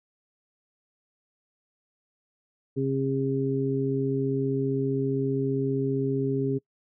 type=harmonic tone; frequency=135.2 Hz; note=C#3; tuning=43 cents flat; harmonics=1 / 2 / 3; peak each=-28 / -28 / -28 dBFS; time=2.76-6.59 s; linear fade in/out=20 ms; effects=noise-tail reverb RT60 0.1 s tail -24 dB re dry